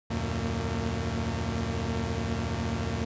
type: tone cluster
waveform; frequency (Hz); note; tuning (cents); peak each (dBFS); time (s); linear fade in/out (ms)
sawtooth; 76.6 / 91 / 118.4 / 227.1; D#2 / F#2 / A#2 / A#3; -27 / -28 / +27 / -45; -30; 0.1-3.05; 10
effects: resampled to 16000 Hz